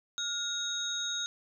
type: tone cluster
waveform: sine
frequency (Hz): 1421 / 3765 / 6460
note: F6 / A#7 / G#8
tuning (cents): +30 / +16 / -49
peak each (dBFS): -39 / -33 / -38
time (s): 0.18-1.26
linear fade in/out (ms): 0
effects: none